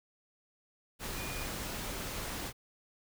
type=tone in noise; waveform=sine; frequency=2440 Hz; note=D#7; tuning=34 cents flat; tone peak=-45 dBFS; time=1.14-1.48 s; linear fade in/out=50 ms; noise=pink; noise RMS=-39 dBFS; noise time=0.99-2.53 s; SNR=-9 dB; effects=none